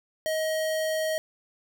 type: tone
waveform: square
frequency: 631 Hz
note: D#5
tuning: 24 cents sharp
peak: -26 dBFS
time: 0.26-1.18 s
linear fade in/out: 0 ms
effects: none